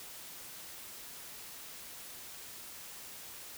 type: silence
effects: white hiss -48 dBFS RMS until 3.57 s